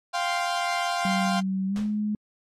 sawtooth chord, F suspended second, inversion none, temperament equal, 698.5 / 784 / 1046.5 Hz, F5 / G5 / C6, 0 / 0 / 0 cents, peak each -23 / -27 / -27 dBFS, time 0.13-1.41 s, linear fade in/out 20 ms
sine tone with pitch glide, 190.9 to 210.6 Hz, G3 to G#3, -46 to +24 cents, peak -24 dBFS, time 1.05-2.15 s, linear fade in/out 2 ms, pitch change +170 cents, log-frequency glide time 1.67-1.81 s
pink noise with exponential decay, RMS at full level -37 dBFS, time 1.76-2 s, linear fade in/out 0 ms, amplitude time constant 52 ms
effects low-pass 7000 Hz 12 dB/octave + AAC 48 kbps

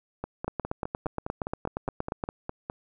two click trains, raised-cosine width 1 ms, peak -15 / -18 dBFS, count 16 / 13, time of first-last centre 0.48-2.238 / 0.24-2.699 s, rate 8.53 / 4.88 Hz, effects none

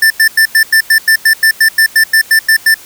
square tone bursts, 1776 Hz, A6, 16 cents sharp, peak -5 dBFS, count 16, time 0.02-2.743 s, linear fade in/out 5 ms, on 83 ms, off 93 ms, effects white hiss -35 dBFS RMS until 2.85 s

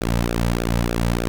sawtooth tone with flanger, 58.27 Hz, A#1, in tune, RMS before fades -21 dBFS, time 0.01-1.28 s, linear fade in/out 0 ms, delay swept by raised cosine 0.96 to 2.86 ms, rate 3.3 Hz, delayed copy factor -0.85, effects none

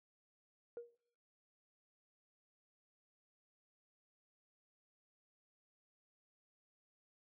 sine tone with exponential decay, 473.4 Hz, A#4, 27 cents sharp, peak -39 dBFS, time 0.77-0.95 s, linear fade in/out 1 ms, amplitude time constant 37 ms, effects noise-tail reverb RT60 0.6 s tail -22 dB re dry + tanh soft clip ceiling -40 dBFS

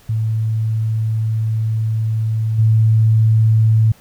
sine tone with level steps, 110.6 Hz, A2, 9 cents sharp, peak -15 / -9 dBFS, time 0.09-3.92 s, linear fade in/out 5 ms, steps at 2.58 s, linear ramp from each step 10 ms, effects pink hiss -49 dBFS RMS until 4 s

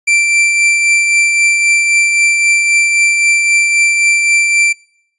45% pulse tone with tremolo, 2349 Hz, D7, in tune, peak -7 dBFS, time 0.07-4.73 s, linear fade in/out 10 ms, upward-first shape triangle, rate 3.8 Hz, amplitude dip 40%, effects noise-tail reverb RT60 0.7 s tail -23 dB re dry + resampled to 24000 Hz

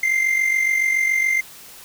triangle tone with amplitude modulation, 2093 Hz, C7, in tune, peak -12 dBFS, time 0.03-1.41 s, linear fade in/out 5 ms, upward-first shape sine, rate 47.1 Hz, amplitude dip 60%, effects white hiss -42 dBFS RMS until 1.84 s

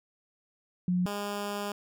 sine / 10% pulse tone pair in turn, 179.7 / 204.1 Hz, F3 / G#3, +50 / -30 cents, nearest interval major second, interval 220 cents, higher second, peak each -24 dBFS, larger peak neither, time 0.88-1.06 / 1.06-1.72 s, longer second, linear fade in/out 2 ms, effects none

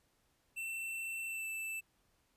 square tone with pitch glide, 2686 to 2647 Hz, E7 to E7, +32 to +7 cents, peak -39 dBFS, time 0.56-1.81 s, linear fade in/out 20 ms, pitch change -25 cents, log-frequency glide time 1.27-1.47 s, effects pink hiss -75 dBFS RMS until 2.36 s + resampled to 32000 Hz

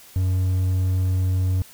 triangle tone, 92.5 Hz, F#2, in tune, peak -16 dBFS, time 0.16-1.62 s, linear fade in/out 0 ms, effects white hiss -47 dBFS RMS until 1.73 s

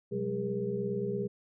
sine tone cluster, 125.5 / 184.1 / 201.4 / 406.8 / 476 Hz, B2 / F#3 / G3 / G#4 / A#4, +28 / -8 / +47 / -36 / +36 cents, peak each -39 / -39 / -37 / -33 / -39 dBFS, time 0.11-1.28 s, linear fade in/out 20 ms, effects none

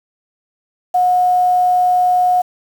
sine tone with quantisation, 725 Hz, F#5, 35 cents flat, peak -10 dBFS, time 0.94-2.42 s, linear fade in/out 10 ms, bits 6, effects none

